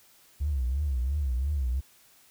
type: tone with vibrato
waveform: triangle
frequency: 67.5 Hz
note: C#2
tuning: 45 cents flat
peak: -21 dBFS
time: 0.4-1.81 s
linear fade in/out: 20 ms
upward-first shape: triangle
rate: 2.9 Hz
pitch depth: 220 cents each way
effects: tanh soft clip ceiling -23 dBFS + white hiss -59 dBFS RMS until 2.3 s